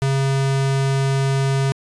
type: tone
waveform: square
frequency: 136 Hz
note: C#3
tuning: 33 cents flat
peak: -17 dBFS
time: 0.02-1.72 s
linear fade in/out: 0 ms
effects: resampled to 22050 Hz